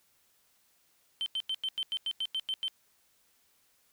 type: tone bursts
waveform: triangle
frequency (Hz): 3099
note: G7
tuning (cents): -21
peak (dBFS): -27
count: 11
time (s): 1.21-2.681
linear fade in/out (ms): 0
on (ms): 51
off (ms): 91
effects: tanh soft clip ceiling -26 dBFS + white hiss -69 dBFS RMS until 3.92 s